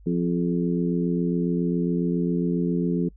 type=harmonic tone with a mistuned harmonic; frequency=87.31 Hz; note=F2; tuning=in tune; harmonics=2 / 3 / 4 / 5; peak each=-23 / -27 / -29 / -31 dBFS; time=0.06-3.09 s; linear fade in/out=10 ms; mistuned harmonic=5; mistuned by=-31 cents; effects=noise-tail reverb RT60 0.1 s tail -26 dB re dry + added 50 Hz sine -46 dBFS peak until 3.16 s